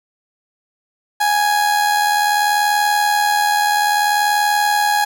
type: tone with amplitude modulation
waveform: 30% pulse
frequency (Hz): 830.6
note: G#5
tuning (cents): 0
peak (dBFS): -9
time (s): 1.2-5.05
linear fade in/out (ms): 10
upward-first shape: sine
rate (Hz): 80.6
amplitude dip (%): 45
effects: none

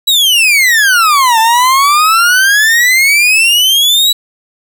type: exponential two-way sweep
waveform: 40% pulse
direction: down then up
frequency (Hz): 3951 to 880 to 3951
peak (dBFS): -5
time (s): 0.07-4.13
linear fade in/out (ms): 10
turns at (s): 1.39
effects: none

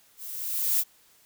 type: noise with level ramp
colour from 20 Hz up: violet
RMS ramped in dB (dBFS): -41 to -21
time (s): 0.17-0.84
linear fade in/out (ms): 50
effects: white hiss -60 dBFS RMS until 1.25 s

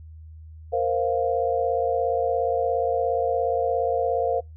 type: chord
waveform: sine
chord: Bb suspended second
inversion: none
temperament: equal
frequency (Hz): 466.2 / 523.3 / 698.5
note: Bb4 / C5 / F5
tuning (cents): 0 / 0 / 0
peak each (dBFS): -25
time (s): 0.72-4.41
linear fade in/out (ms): 20
effects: noise-tail reverb RT60 0.2 s tail -25 dB re dry + added 79 Hz sine -40 dBFS peak until 4.56 s

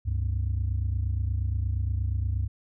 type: tone pair together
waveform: sine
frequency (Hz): 69.4 / 97.89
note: C#2 / G2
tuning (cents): +3 / -2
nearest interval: tritone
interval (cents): 595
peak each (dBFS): -26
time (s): 0.05-2.48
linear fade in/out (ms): 20
effects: tanh soft clip ceiling -20 dBFS

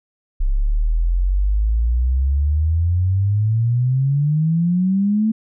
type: exponential sweep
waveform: sine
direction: up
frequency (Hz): 32.7 to 222.8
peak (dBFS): -14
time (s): 0.4-5.32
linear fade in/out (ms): 10
effects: none

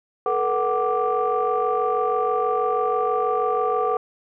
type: tone cluster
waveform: sine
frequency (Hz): 435.2 / 481.4 / 746 / 1174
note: A4 / B4 / F#5 / D6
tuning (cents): -19 / -44 / +14 / -1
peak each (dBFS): -24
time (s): 0.26-3.97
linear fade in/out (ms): 2
effects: tanh soft clip ceiling -11 dBFS

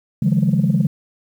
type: tone cluster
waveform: sine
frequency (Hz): 141.4 / 160.2 / 179 / 207.8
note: C#3 / E3 / F3 / G#3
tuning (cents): +35 / -49 / +43 / +1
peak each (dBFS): -18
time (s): 0.22-0.87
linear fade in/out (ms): 5
effects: tanh soft clip ceiling -7 dBFS + 8-bit

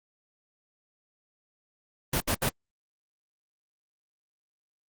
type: noise bursts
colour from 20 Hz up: pink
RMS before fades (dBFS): -26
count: 3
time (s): 2.13-2.492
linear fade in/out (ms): 5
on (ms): 74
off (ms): 70
effects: Opus 24 kbps

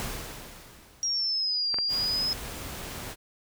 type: noise with exponential decay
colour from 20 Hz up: pink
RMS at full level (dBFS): -33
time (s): 0-1.71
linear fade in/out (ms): 0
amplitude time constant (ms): 370
type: linear two-way sweep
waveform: sine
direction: down then up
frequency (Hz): 5660 to 4699 to 5130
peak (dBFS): -25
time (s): 1.03-2.33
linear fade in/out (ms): 0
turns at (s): 1.74
type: clicks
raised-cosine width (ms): 0.5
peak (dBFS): -20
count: 2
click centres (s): 1.743 / 1.786
type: noise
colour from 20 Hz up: pink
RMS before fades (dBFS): -38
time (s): 1.88-3.16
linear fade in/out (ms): 50
effects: none

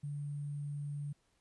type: tone with sample-and-hold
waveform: sine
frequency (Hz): 144.9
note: D3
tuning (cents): -23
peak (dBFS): -37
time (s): 0.03-1.13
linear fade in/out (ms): 10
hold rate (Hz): 8820
effects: pink hiss -75 dBFS RMS until 1.4 s + resampled to 24000 Hz

